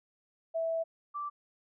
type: tone pair in turn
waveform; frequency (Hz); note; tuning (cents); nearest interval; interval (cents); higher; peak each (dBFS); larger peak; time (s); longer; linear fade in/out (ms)
sine; 656 / 1168.9; E5 / D6; -9 / -9; minor seventh; 1000; second; -29 / -34; first; 0.54-0.84 / 1.14-1.3; first; 20
effects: none